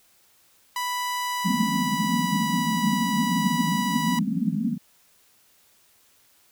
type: tone with pitch glide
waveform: sawtooth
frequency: 987.8 to 979.8 Hz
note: B5 to B5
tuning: 0 to -14 cents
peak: -22 dBFS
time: 0.76-4.19 s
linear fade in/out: 2 ms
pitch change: -14 cents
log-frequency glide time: 1.18-2.61 s
type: band-pass noise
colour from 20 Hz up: white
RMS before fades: -25 dBFS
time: 1.44-4.78 s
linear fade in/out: 20 ms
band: 160 to 260 Hz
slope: 96 dB/octave
effects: white hiss -60 dBFS RMS until 6.51 s